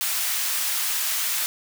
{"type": "high-pass noise", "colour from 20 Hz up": "white", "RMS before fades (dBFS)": -25, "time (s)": [0.01, 1.46], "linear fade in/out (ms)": 0, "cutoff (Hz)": 1100, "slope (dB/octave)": 12, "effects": []}